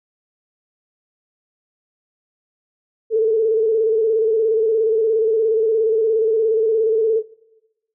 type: tone with vibrato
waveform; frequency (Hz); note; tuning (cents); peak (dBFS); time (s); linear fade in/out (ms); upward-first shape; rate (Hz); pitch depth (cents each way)
sine; 443; A4; +12; -13; 3.1-7.23; 50; square; 17; 39
effects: noise-tail reverb RT60 1.0 s tail -21 dB re dry